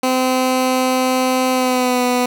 15% pulse tone with pitch glide, 257.2 to 247.9 Hz, C4 to B3, -30 to +7 cents, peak -8 dBFS, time 0.03-2.26 s, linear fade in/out 5 ms, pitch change -63 cents, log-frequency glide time 1.52-2.04 s, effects none

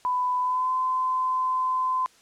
sine tone with pitch glide, 998 to 1025.5 Hz, B5 to C6, +18 to -35 cents, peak -22 dBFS, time 0.05-2.06 s, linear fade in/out 0 ms, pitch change +47 cents, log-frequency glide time 0.4-0.72 s, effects white hiss -57 dBFS RMS until 2.21 s + low-pass 8000 Hz 12 dB/octave

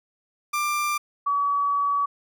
30% pulse / sine tone pair in turn, 1187 / 1137.8 Hz, D6 / C#6, +18 / +45 cents, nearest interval minor second, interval 73 cents, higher first, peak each -20 dBFS, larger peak neither, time 0.53-0.98 / 1.26-2.06 s, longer second, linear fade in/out 10 ms, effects none

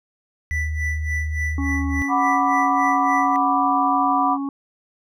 sine tone, 77.4 Hz, D#2, 9 cents flat, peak -22 dBFS, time 0.51-2.02 s, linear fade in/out 0 ms
triangle tone with tremolo, 1975.5 Hz, B6, in tune, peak -21 dBFS, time 0.51-3.36 s, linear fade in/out 0 ms, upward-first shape sine, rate 3.5 Hz, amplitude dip 85%
harmonic tone, 277.2 Hz, C#4, in tune, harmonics 1 / 3 / 4, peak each -23 / -38 / -35 dBFS, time 1.58-4.49 s, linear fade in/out 2 ms
sine chord, B minor, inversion second, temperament equal, 740 / 987.8 / 1174.7 Hz, F#5 / B5 / D6, 0 / 0 / 0 cents, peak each -21 dBFS, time 2.08-4.38 s, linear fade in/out 50 ms
effects none

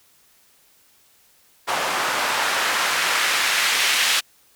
white noise with band-pass filter sweep, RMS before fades -21 dBFS, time 1.67-4.21 s, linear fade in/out 20 ms, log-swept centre 850 to 2600 Hz, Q 0.98, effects white hiss -57 dBFS RMS until 4.55 s

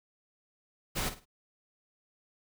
pink noise with echo, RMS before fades -32 dBFS, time 0.95-1.1 s, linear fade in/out 20 ms, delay 52 ms, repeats 3, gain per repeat -11 dB, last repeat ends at 1.256 s, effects none

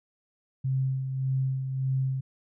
sine tone with tremolo, 132.5 Hz, C3, 22 cents sharp, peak -23 dBFS, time 0.64-2.21 s, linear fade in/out 10 ms, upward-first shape sine, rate 1.7 Hz, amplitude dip 50%, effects none

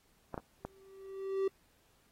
clicks, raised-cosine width 1 ms, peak -24 dBFS, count 3, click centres 0.343 / 0.378 / 0.65 s
triangle tone with exponential growth, 387.3 Hz, G4, 21 cents flat, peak -25 dBFS, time 0.6-1.48 s, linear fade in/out 5 ms, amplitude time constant 190 ms
effects pink hiss -70 dBFS RMS until 2.11 s + AAC 48 kbps

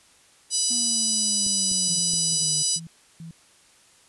harmonic tone, 987.8 Hz, B5, in tune, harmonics 3 / 4 / 5 / 6 / 7 / 8 / 9 / 10, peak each -37 / -33 / -27 / -28 / -37 / -26 / -31 / -30 dBFS, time 0.5-2.8 s, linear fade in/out 50 ms
triangle exponential sweep, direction down, 243.1 to 150 Hz, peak -32 dBFS, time 0.7-2.63 s, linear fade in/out 10 ms
clicks, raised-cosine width 3 ms, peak -28 dBFS, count 3, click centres 1.466 / 1.716 / 2.136 s
sine tone bursts, 164.81 Hz, E3, in tune, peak -36 dBFS, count 4, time 1.88-3.31 s, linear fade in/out 2 ms, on 110 ms, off 330 ms
effects white hiss -56 dBFS RMS until 4.08 s + resampled to 24000 Hz

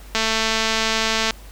click train, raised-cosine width 0.2 ms, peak -3 dBFS, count 258, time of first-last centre 0.15-1.308 s, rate 222 Hz, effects added 50 Hz sine -38 dBFS peak until 1.51 s + pink hiss -46 dBFS RMS until 1.51 s

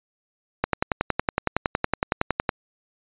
click train, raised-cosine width 0.5 ms, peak -5 dBFS, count 21, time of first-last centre 0.64-2.492 s, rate 10.8 Hz, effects resampled to 8000 Hz

